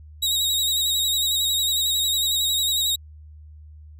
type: tone with vibrato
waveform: sawtooth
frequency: 3800 Hz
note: A#7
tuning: 33 cents sharp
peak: -17 dBFS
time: 0.22-2.96 s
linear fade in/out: 10 ms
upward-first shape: sine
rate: 11 Hz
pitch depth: 47 cents each way
effects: added 76 Hz sine -41 dBFS peak until 3.99 s